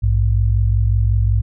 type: tone pair together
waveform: sine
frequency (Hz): 58.14 / 103.6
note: A#1 / G#2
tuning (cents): -4 / -4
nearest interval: minor seventh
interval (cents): 1000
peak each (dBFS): -15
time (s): 0.02-1.42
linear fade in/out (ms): 20
effects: none